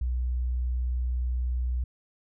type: tone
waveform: sine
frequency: 61.74 Hz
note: B1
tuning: in tune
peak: -25 dBFS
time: 0.01-1.84 s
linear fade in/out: 5 ms
effects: none